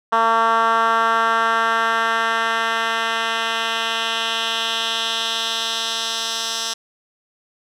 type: tone with band-pass filter sweep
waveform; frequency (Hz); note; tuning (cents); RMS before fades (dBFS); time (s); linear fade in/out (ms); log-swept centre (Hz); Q
10% pulse; 226.9; A#3; -47; -20; 0.12-6.74; 10; 1100 to 5000; 1.9
effects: none